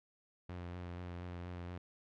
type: tone with vibrato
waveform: sawtooth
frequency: 88.3 Hz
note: F2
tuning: 20 cents sharp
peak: -39 dBFS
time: 0.49-1.78 s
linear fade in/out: 5 ms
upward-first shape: sine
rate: 4.2 Hz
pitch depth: 23 cents each way
effects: low-pass 3000 Hz 12 dB/octave